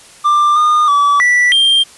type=tone with pitch steps; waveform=triangle; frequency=1186 / 1218 / 1149 / 1962 / 3182 Hz; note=D6 / D#6 / D6 / B6 / G7; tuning=+17 / -37 / -38 / -12 / +25 cents; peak=-6 dBFS; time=0.24-1.84 s; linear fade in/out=20 ms; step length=320 ms; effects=white hiss -40 dBFS RMS until 1.97 s + resampled to 24000 Hz